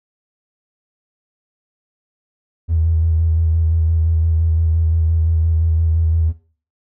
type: tone with vibrato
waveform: triangle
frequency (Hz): 81.3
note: E2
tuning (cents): -23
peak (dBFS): -9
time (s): 2.68-6.33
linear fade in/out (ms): 50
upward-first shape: square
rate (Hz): 5.8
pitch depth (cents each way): 24
effects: noise-tail reverb RT60 0.4 s tail -18 dB re dry + tanh soft clip ceiling -10 dBFS